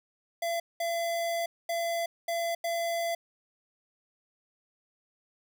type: tone bursts at uneven times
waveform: square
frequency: 677 Hz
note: E5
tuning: 46 cents sharp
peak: -29 dBFS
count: 5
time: 0.42-0.6 / 0.8-1.46 / 1.69-2.06 / 2.28-2.55 / 2.64-3.15 s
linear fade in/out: 5 ms
effects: none